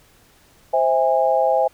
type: chord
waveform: sine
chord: C augmented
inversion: none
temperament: just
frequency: 523.3 / 654.1 / 817.6 Hz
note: C5 / E5 / G#5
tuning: 0 / -14 / -27 cents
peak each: -19 dBFS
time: 0.73-1.68 s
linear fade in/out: 10 ms
effects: pink hiss -54 dBFS RMS until 1.73 s